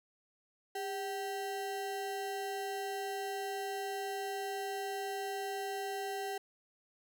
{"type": "ring-modulated tone", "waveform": "square", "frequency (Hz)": 585, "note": "D5", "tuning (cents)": -7, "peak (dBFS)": -34, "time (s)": [0.75, 6.38], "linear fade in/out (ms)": 5, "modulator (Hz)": 183, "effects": []}